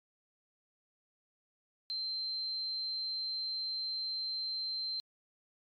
sine tone, 4122 Hz, C8, 27 cents flat, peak -34 dBFS, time 1.9-5 s, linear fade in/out 0 ms, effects MP3 96 kbps

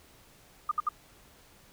sine tone bursts, 1217 Hz, D#6, 39 cents flat, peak -24 dBFS, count 3, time 0.69-0.89 s, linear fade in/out 5 ms, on 24 ms, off 64 ms, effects pink hiss -58 dBFS RMS until 1.72 s

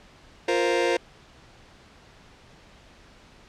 sawtooth chord, F suspended fourth, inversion none, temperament just, 349.2 / 465.6 / 523.8 Hz, F4 / Bb4 / C5, 0 / -2 / +2 cents, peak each -21 dBFS, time 0.48-0.97 s, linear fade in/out 5 ms, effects pink hiss -52 dBFS RMS until 3.48 s + low-pass 5000 Hz 12 dB/octave

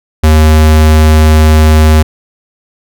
square tone, 77.78 Hz, D#2, in tune, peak -3 dBFS, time 0.23-2.03 s, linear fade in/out 10 ms, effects none

